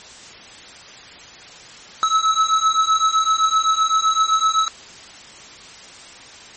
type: beating tone pair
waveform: square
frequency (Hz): 1296 / 1303.8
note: E6 / E6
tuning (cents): -30 / -19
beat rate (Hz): 7.8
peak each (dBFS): -18 / -19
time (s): 2.03-4.68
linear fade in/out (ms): 0
effects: white hiss -40 dBFS RMS until 6.56 s + MP3 32 kbps